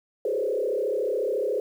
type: tone with frequency modulation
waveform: sine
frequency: 466.2 Hz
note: A#4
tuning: in tune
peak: -23 dBFS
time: 0.25-1.6 s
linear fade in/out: 2 ms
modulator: 34 Hz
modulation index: 2.3
effects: 9-bit